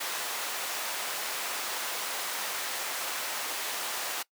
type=high-pass noise; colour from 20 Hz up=pink; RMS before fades=-34 dBFS; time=0-4.23 s; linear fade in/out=10 ms; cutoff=750 Hz; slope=12 dB/octave; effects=noise-tail reverb RT60 0.1 s tail -22 dB re dry